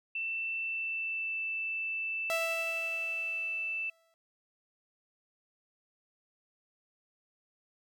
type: tone with pitch glide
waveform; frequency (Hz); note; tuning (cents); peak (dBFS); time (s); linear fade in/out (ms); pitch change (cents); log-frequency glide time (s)
sine; 2671 to 2649; E7 to E7; +22 to +8; -32; 0.15-3.9; 5; -14; 0.59-1.4
type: tone with exponential decay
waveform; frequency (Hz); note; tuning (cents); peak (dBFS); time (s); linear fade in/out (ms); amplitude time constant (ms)
sawtooth; 659.3; E5; 0; -26; 2.3-4.14; 0; 400
effects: none